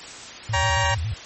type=tone with vibrato; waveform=sine; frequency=94 Hz; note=F#2; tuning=28 cents sharp; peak=-23 dBFS; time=0.49-1.14 s; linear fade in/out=5 ms; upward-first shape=square; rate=7.2 Hz; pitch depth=270 cents each way
type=chord; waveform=20% pulse; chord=G diminished; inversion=second; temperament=just; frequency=564.5 / 784 / 940.8 Hz; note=Db5 / G5 / Bb5; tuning=+31 / 0 / +16 cents; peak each=-22 / -22 / -17 dBFS; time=0.53-0.95 s; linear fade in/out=10 ms
effects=white hiss -38 dBFS RMS until 1.25 s + MP3 32 kbps